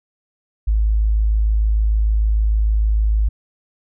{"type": "tone", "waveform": "sine", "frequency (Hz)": 53.3, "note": "G#1", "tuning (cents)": 46, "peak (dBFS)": -13, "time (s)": [0.67, 3.29], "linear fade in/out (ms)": 10, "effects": []}